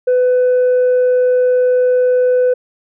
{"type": "tone", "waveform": "sine", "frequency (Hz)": 501, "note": "B4", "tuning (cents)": 25, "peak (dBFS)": -7, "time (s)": [0.07, 2.54], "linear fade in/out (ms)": 10, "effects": ["tanh soft clip ceiling -8 dBFS"]}